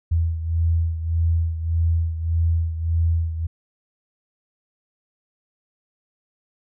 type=beating tone pair; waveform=sine; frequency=82.41 / 84.11 Hz; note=E2 / E2; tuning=0 / +35 cents; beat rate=1.7 Hz; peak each=-19 / -25 dBFS; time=0.11-3.47 s; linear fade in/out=10 ms; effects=none